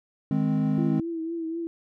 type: chord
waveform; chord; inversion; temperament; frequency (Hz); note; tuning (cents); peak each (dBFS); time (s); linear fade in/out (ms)
triangle; Ab major; second; equal; 155.56 / 207.7 / 261.6; Eb3 / Ab3 / C4; 0 / 0 / 0; -24; 0.31-1; 2
type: tone with vibrato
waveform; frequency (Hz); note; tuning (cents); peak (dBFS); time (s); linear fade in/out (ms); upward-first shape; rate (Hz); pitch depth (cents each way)
sine; 329.6; E4; 0; -28; 0.78-1.67; 0; triangle; 4; 52
effects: none